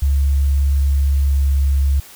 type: tone with pitch glide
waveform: sine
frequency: 69.6 to 69.16 Hz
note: C#2 to C#2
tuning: +8 to -3 cents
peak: -12 dBFS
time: 0.02-2 s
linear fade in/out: 5 ms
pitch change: -11 cents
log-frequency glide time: 1-1.47 s
effects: white hiss -41 dBFS RMS until 2.15 s